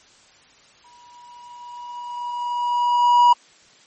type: tone with exponential growth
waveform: triangle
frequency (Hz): 967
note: B5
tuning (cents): -37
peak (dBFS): -7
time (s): 0.84-3.33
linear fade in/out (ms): 5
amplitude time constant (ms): 540
effects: white hiss -52 dBFS RMS until 3.86 s + MP3 32 kbps